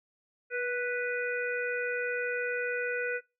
harmonic tone with a mistuned harmonic, 493.9 Hz, B4, in tune, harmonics 1 / 3 / 4 / 5, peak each -33 / -33 / -40 / -38 dBFS, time 0.5-3.21 s, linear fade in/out 50 ms, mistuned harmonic 1, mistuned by -24 cents, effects noise-tail reverb RT60 0.3 s tail -26 dB re dry

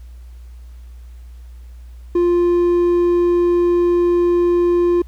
sine tone with hard clipping, 349.2 Hz, F4, in tune, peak -13 dBFS, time 2.15-5.02 s, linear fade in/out 5 ms, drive 3 dB, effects added 60 Hz sine -34 dBFS peak until 5.07 s + pink hiss -57 dBFS RMS until 5.07 s

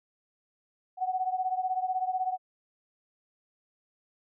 sine beating tone pair, 740 / 756 Hz, F#5 / F#5, 0 / +37 cents, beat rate 16 Hz, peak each -29 / -32 dBFS, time 0.97-2.38 s, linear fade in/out 50 ms, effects none

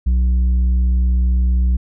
sine tone with tanh clipping, 61.74 Hz, B1, in tune, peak -13 dBFS, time 0.06-1.77 s, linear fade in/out 10 ms, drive 5 dB, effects none

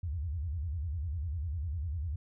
sine tone with vibrato, 78.6 Hz, D#2, 18 cents sharp, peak -32 dBFS, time 0.03-2.16 s, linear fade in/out 5 ms, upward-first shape square, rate 10 Hz, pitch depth 200 cents each way, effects none

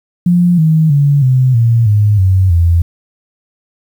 sine tone with pitch steps, 175.8 / 158.44 / 142.79 / 128.69 / 115.98 / 104.53 / 94.21 / 84.91 Hz, F3 / D#3 / D3 / C3 / A#2 / G#2 / F#2 / F2, +12 / +32 / -48 / -28 / -8 / +12 / +32 / -48 cents, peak -6 dBFS, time 0.26-2.82 s, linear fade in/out 5 ms, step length 320 ms, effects 7-bit

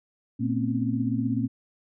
sine tone cluster, 117.4 / 226 / 253.5 / 269.6 Hz, A#2 / A3 / B3 / C#4, +13 / +47 / +45 / -48 cents, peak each -29 dBFS, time 0.39-1.48 s, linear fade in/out 20 ms, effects none

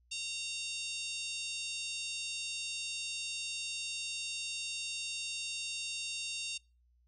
harmonic tone, 920 Hz, A#5, 23 cents flat, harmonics 3 / 4 / 5 / 6 / 7 / 8 / 9 / 10, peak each -41 / -43 / -45 / -47 / -48 / -49 / -50 / -51 dBFS, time 0.11-6.58 s, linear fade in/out 10 ms, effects noise-tail reverb RT60 0.3 s tail -24 dB re dry + added 60 Hz sine -66 dBFS peak until 7.07 s

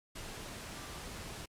sine tone in noise, 1177 Hz, D6, 3 cents sharp, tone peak -56 dBFS, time 0.75-1 s, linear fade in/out 10 ms, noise pink, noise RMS -45 dBFS, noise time 0.15-1.46 s, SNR -14 dB, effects low-pass 11000 Hz 12 dB/octave + Opus 48 kbps

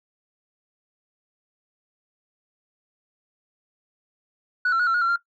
sine tone with pitch steps, 1474 / 1352 / 1453 / 1349 / 1440 / 1362 / 1389 Hz, F#6 / E6 / F#6 / E6 / F#6 / F6 / F6, -7 / +43 / -32 / +40 / -47 / -44 / -10 cents, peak -16 dBFS, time 4.65-5.161 s, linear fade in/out 5 ms, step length 73 ms, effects noise-tail reverb RT60 0.1 s tail -17 dB re dry + tanh soft clip ceiling -17 dBFS

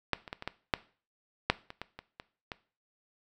clicks, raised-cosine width 0.3 ms, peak -10 / -27 / -20 / -24 / -17 / -9 / -6 / -26 / -21 / -26 / -26 / -21 dBFS, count 12, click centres 0.133 / 0.278 / 0.329 / 0.424 / 0.476 / 0.738 / 1.5 / 1.704 / 1.816 / 1.99 / 2.199 / 2.518 s, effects noise-tail reverb RT60 0.4 s tail -18 dB re dry

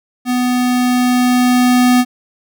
square tone with level ramp, 248.6 Hz, B3, 12 cents sharp, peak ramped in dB -14 to -8 dBFS, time 0.25-2.05 s, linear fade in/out 50 ms, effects none

